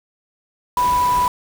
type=tone in noise; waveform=sine; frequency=987.8 Hz; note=B5; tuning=in tune; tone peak=-14 dBFS; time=0.77-1.28 s; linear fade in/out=2 ms; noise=pink; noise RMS=-29 dBFS; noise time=0.77-1.28 s; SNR=+12 dB; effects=none